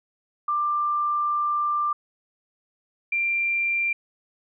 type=tone pair in turn; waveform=sine; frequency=1186 / 2372 Hz; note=D6 / D7; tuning=+17 / +17 cents; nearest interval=octave; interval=1200 cents; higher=second; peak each=-21 dBFS; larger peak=neither; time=0.48-1.93 / 3.12-3.93 s; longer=first; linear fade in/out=5 ms; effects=none